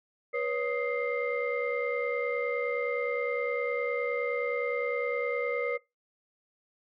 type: tone cluster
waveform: sine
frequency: 486.3 / 556 / 1249 / 2097 Hz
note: B4 / C#5 / D#6 / C7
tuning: -27 / +5 / +6 / +3 cents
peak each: -30 / -33 / -38 / -34 dBFS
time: 0.33-5.78 s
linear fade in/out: 20 ms
effects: noise-tail reverb RT60 0.2 s tail -20 dB re dry + tanh soft clip ceiling -19 dBFS